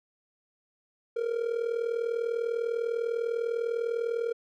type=tone with amplitude modulation; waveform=triangle; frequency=465.1 Hz; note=A#4; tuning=4 cents flat; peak=-22 dBFS; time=1.16-4.33 s; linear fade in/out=10 ms; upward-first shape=sine; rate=40 Hz; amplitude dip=75%; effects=none